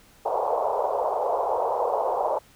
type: band-pass noise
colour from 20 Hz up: pink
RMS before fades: -25 dBFS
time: 0.25-2.39 s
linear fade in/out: 10 ms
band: 460 to 990 Hz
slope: 48 dB/octave
effects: pink hiss -55 dBFS RMS until 2.55 s

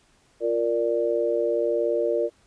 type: chord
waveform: sine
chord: Bb major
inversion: second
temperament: equal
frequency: 349.2 / 466.2 / 587.3 Hz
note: F4 / Bb4 / D5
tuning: 0 / 0 / 0 cents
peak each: -27 / -24 / -25 dBFS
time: 0.4-2.3 s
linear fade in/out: 50 ms
effects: pink hiss -61 dBFS RMS until 2.46 s + resampled to 22050 Hz

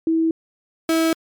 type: tone pair in turn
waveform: sine / 35% pulse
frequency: 325 / 325 Hz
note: E4 / E4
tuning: -24 / -24 cents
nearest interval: unison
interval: 0 cents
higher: neither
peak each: -15 / -14 dBFS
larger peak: second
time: 0.07-0.31 / 0.89-1.13 s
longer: neither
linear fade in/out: 2 ms
effects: MP3 96 kbps

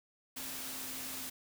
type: tone in noise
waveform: sine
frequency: 261.6 Hz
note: C4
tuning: in tune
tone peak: -52 dBFS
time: 0.36-1.3 s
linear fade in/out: 10 ms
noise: white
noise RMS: -42 dBFS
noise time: 0.36-1.3 s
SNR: -13 dB
effects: none

